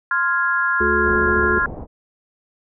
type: chord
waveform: sine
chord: F minor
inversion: second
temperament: equal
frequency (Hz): 1046.5 / 1396.9 / 1661.2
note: C6 / F6 / Ab6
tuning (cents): 0 / 0 / 0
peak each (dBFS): -23 / -19 / -21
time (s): 0.11-1.66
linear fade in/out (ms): 2
type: harmonic tone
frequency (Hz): 71.8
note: D2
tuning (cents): -39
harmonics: 1 / 3 / 5 / 6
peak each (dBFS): -27 / -26 / -21 / -24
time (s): 0.8-1.59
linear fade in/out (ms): 10
type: low-pass noise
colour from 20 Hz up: pink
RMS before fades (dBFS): -31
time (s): 1.03-1.87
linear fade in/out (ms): 50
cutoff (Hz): 800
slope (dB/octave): 24
effects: none